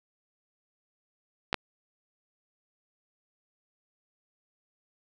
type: clicks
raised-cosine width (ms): 0.3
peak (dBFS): -11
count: 2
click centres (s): 1.529 / 1.543
effects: none